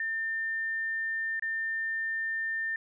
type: tone with dropouts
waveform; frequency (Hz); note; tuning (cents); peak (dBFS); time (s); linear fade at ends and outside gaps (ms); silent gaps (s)
sine; 1800; A6; +39; -29; 0-2.76; 2; 1.396-1.423
effects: none